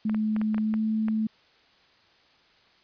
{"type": "tone with pitch glide", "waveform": "sine", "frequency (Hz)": [215.6, 218.4], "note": ["A3", "A3"], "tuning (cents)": [-35, -13], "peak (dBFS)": -23, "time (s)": [0.05, 1.27], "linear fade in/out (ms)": 5, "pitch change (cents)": 22, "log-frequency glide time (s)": [0.6, 0.8]}
{"type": "clicks", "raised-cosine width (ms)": 0.5, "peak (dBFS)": -22, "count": 8, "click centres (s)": [0.096, 0.146, 0.364, 0.415, 0.545, 0.581, 0.74, 1.084]}
{"effects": ["white hiss -60 dBFS RMS until 2.83 s", "resampled to 11025 Hz"]}